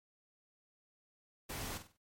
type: noise with echo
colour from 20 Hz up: pink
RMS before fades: -42 dBFS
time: 1.49-1.78 s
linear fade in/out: 10 ms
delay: 48 ms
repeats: 4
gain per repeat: -9 dB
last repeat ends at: 1.972 s
effects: noise-tail reverb RT60 0.1 s tail -19 dB re dry + MP3 64 kbps